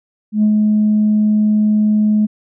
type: tone with ADSR envelope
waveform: sine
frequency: 212.4 Hz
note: G#3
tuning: 39 cents sharp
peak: -7 dBFS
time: 0.32-2.27 s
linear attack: 110 ms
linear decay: 77 ms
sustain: -2 dB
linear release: 23 ms
effects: tanh soft clip ceiling -6 dBFS